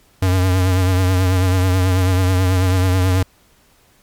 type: tone with vibrato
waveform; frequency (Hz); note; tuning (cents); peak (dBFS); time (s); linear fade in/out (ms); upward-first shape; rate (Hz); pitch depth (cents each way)
square; 92.5; F#2; 0; -13; 0.22-3.23; 5; triangle; 9.2; 55
effects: pink hiss -54 dBFS RMS until 4.02 s + MP3 96 kbps